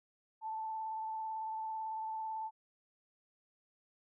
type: tone with vibrato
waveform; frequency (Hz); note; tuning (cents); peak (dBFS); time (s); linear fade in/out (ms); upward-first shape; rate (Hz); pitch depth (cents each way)
sine; 880; A5; 0; -37; 0.41-2.51; 50; triangle; 18; 20
effects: none